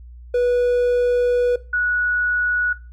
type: tone pair in turn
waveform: triangle / sine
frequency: 489.2 / 1465.9 Hz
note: B4 / F#6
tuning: -16 / -17 cents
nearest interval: octave + perfect fifth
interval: 1899 cents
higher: second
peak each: -13 / -17 dBFS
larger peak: first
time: 0.34-1.56 / 1.73-2.73 s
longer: first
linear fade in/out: 5 ms
effects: noise-tail reverb RT60 0.3 s tail -17 dB re dry + added 60 Hz sine -37 dBFS peak until 2.92 s